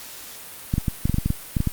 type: clicks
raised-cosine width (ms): 5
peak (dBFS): -8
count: 12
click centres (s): 0.739 / 0.781 / 0.882 / 1.055 / 1.096 / 1.143 / 1.184 / 1.26 / 1.304 / 1.568 / 1.604 / 1.673
effects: white hiss -39 dBFS RMS until 1.72 s + Opus 48 kbps